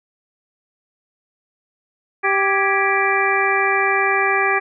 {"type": "harmonic tone with a mistuned harmonic", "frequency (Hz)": 391.2, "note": "G4", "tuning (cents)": -4, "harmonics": [1, 2, 3, 4, 5, 6], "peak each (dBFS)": [-22, -22, -22, -22, -22, -22], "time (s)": [2.23, 4.6], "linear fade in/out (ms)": 20, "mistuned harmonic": 4, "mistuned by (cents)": 99, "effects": []}